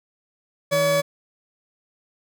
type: tone pair together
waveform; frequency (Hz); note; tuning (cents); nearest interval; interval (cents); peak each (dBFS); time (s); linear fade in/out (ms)
40% pulse; 159.39 / 568; D#3 / C#5; +42 / +42; octave + minor seventh; 2200; -27 / -17; 0.71-1.02; 20
effects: none